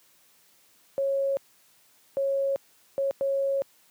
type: tone bursts at uneven times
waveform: sine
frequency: 549 Hz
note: C#5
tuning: 17 cents flat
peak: -23 dBFS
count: 4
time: 0.98-1.37 / 2.17-2.56 / 2.98-3.11 / 3.21-3.62 s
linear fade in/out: 0 ms
effects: white hiss -61 dBFS RMS until 3.9 s + high-pass 100 Hz 12 dB/octave